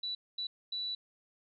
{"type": "tone bursts at uneven times", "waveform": "sine", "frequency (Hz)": 3951, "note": "B7", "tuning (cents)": 0, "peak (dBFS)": -34, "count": 3, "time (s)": [[0.03, 0.15], [0.38, 0.47], [0.72, 0.95]], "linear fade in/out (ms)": 5, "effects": []}